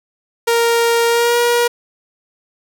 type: tone with pitch glide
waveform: sawtooth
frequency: 466.2 to 477.4 Hz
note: A#4 to A#4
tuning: 0 to +41 cents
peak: -8 dBFS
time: 0.47-1.68 s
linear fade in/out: 10 ms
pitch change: +41 cents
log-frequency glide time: 1.07-1.38 s
effects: none